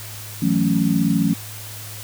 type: chord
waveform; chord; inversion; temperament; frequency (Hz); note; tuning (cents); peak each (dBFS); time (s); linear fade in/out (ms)
sine; F# minor seventh; third; equal; 164.81 / 185 / 220 / 277.2; E3 / F#3 / A3 / C#4; 0 / 0 / 0 / 0; -21; 0.42-1.34; 5
effects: added 105 Hz sine -36 dBFS peak until 2.03 s + white hiss -36 dBFS RMS until 2.03 s